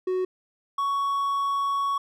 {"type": "tone pair in turn", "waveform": "triangle", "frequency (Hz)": [370, 1115.8], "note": ["F#4", "C#6"], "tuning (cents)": [0, 11], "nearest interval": "octave + perfect fifth", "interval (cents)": 1911, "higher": "second", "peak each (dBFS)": -21, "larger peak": "neither", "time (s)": [[0.07, 0.25], [0.78, 1.98]], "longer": "second", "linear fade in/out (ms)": 5, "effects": []}